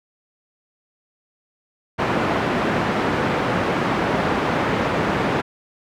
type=band-pass noise; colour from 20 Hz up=pink; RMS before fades=-21 dBFS; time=1.98-5.42 s; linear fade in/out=20 ms; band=150 to 1800 Hz; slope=12 dB/octave; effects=none